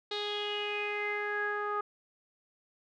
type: tone with low-pass filter sweep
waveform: sawtooth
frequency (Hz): 414.8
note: G#4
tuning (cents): -2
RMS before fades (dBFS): -34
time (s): 0.11-1.81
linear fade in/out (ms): 5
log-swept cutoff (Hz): 3900 to 1300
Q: 7.6
effects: none